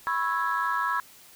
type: chord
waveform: sine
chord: C# minor seventh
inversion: third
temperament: equal with one note detuned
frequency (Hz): 987.8 / 1091.6 / 1318.5 / 1661.2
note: B5 / C#6 / E6 / G#6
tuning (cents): 0 / -27 / 0 / 0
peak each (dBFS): -29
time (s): 0.07-1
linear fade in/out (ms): 0
effects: tanh soft clip ceiling -17 dBFS + white hiss -52 dBFS RMS until 1.35 s